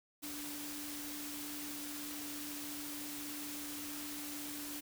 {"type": "tone in noise", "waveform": "sine", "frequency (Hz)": 293.6, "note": "D4", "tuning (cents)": 0, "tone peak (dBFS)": -46, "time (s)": [0.22, 4.81], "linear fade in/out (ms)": 20, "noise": "white", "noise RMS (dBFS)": -45, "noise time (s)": [0.22, 4.81], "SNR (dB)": -4, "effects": []}